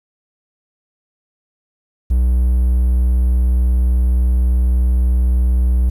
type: tone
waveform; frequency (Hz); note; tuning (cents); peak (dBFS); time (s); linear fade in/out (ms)
triangle; 61.7; B1; -1; -9; 2.1-5.9; 10
effects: 8-bit